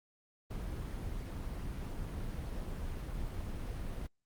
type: noise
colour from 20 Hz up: brown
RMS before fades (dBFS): -39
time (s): 0.5-4.07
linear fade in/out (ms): 10
effects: Opus 24 kbps